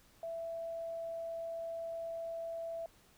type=tone; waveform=sine; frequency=664 Hz; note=E5; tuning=12 cents sharp; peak=-38 dBFS; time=0.23-2.86 s; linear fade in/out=2 ms; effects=pink hiss -65 dBFS RMS until 3.17 s